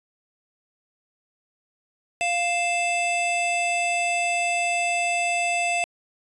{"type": "tone pair together", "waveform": "square", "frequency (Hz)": [698.5, 2637], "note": ["F5", "E7"], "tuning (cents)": [0, 0], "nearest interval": "octave + major seventh", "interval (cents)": 2300, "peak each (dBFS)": -25, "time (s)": [2.21, 5.84], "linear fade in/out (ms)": 0, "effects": ["resampled to 24000 Hz"]}